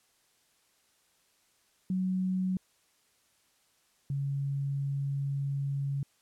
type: tone pair in turn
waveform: sine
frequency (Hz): 186 / 139.34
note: F#3 / C#3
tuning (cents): +9 / +9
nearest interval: perfect fourth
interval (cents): 500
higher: first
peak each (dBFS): -27 / -29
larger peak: first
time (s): 1.9-2.57 / 4.1-6.03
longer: second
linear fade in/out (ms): 2
effects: white hiss -69 dBFS RMS until 6.21 s + low-pass 11000 Hz 12 dB/octave